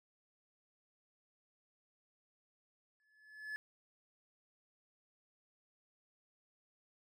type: tone with exponential growth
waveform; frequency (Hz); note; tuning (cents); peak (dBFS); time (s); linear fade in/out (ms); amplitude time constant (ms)
triangle; 1719; A6; -41; -36; 3-3.56; 0; 120
effects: none